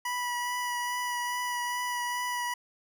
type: tone with vibrato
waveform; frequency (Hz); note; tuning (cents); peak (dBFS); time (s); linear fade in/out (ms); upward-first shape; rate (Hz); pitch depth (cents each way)
25% pulse; 978; B5; -17; -26; 0.05-2.54; 5; triangle; 2.4; 16
effects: none